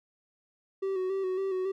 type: tone with vibrato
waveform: triangle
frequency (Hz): 379.4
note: F#4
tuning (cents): +43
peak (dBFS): -26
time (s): 0.82-1.72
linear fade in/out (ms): 10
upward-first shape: square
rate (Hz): 3.6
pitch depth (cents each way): 35
effects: none